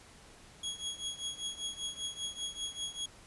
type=tone with tremolo; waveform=sawtooth; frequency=3322 Hz; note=G#7; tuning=in tune; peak=-30 dBFS; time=0.63-3.06 s; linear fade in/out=5 ms; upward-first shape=triangle; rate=5.1 Hz; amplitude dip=90%; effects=pink hiss -56 dBFS RMS until 3.26 s + resampled to 24000 Hz